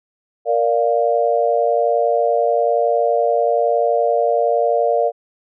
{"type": "chord", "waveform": "sine", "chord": "Bb major", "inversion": "none", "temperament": "equal", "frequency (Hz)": [466.2, 587.3, 698.5], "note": ["Bb4", "D5", "F5"], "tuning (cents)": [0, 0, 0], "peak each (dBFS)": -18, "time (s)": [0.45, 5.12], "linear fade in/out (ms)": 50, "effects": []}